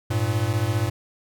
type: beating tone pair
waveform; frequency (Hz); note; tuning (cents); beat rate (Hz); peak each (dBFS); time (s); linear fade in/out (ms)
square; 100.4 / 115.4; G2 / A#2; +42 / -17; 15; -25 / -24; 0.1-0.9; 10
effects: none